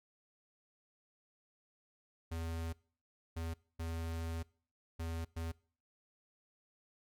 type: tone bursts at uneven times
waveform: square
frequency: 82.41 Hz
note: E2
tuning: in tune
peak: -38 dBFS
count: 5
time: 2.31-2.73 / 3.36-3.54 / 3.79-4.43 / 4.99-5.25 / 5.36-5.52 s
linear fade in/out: 10 ms
effects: noise-tail reverb RT60 0.5 s tail -24 dB re dry + MP3 96 kbps